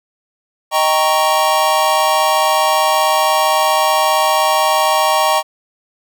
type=chord; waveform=square; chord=Eb dominant seventh; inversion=none; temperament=equal; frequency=622.3 / 784 / 932.3 / 1108.7 Hz; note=Eb5 / G5 / Bb5 / Db6; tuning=0 / 0 / 0 / 0 cents; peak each=-18 dBFS; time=0.71-5.43 s; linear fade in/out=50 ms; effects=none